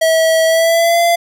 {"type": "tone with pitch glide", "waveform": "square", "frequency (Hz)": [647, 684.7], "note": ["E5", "F5"], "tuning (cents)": [-32, -34], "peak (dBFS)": -10, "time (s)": [0.01, 1.16], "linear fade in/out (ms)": 10, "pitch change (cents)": 98, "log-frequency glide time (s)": [0.45, 1.01], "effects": []}